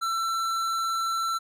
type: tone with tanh clipping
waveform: sine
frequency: 1341 Hz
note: E6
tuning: 29 cents sharp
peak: -27 dBFS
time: 0.01-1.39 s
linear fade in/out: 20 ms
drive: 17 dB
effects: none